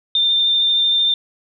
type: tone with vibrato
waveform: sine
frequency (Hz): 3597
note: A7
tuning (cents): +37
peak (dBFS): -13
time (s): 0.15-1.14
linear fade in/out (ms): 2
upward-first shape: sine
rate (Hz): 13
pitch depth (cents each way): 13
effects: none